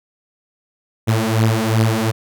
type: beating tone pair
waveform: sawtooth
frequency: 110 / 112.7 Hz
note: A2 / A2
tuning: 0 / +42 cents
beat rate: 2.7 Hz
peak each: -13 dBFS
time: 1.07-2.12 s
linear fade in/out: 20 ms
effects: none

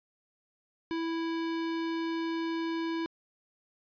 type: tone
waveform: square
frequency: 329.6 Hz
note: E4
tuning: in tune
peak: -31 dBFS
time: 0.91-3.06 s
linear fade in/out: 0 ms
effects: resampled to 11025 Hz

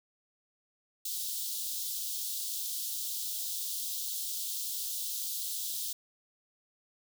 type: high-pass noise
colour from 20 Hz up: white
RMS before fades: -36 dBFS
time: 1.05-5.93 s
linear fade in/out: 5 ms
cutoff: 3300 Hz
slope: 48 dB/octave
effects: none

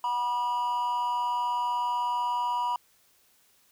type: tone with amplitude modulation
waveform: triangle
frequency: 971 Hz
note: B5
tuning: 30 cents flat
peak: -21 dBFS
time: 0.04-2.76 s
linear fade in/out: 2 ms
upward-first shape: sine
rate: 236 Hz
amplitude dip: 60%
effects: white hiss -64 dBFS RMS until 3.71 s

